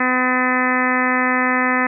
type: harmonic tone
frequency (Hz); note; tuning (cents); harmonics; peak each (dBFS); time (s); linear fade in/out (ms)
253.5; B3; +45; 1 / 2 / 3 / 4 / 5 / 6 / 7 / 8 / 9 / 10; -21 / -26 / -26 / -24 / -23 / -29 / -21 / -23 / -33 / -33; 0-1.87; 5
effects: none